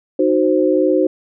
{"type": "chord", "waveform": "sine", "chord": "C diminished", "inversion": "first", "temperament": "equal with one note detuned", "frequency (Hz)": [308.1, 370, 523.3], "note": ["Eb4", "Gb4", "C5"], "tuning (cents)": [-17, 0, 0], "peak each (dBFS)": -16, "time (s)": [0.19, 1.07], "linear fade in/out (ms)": 5, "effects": []}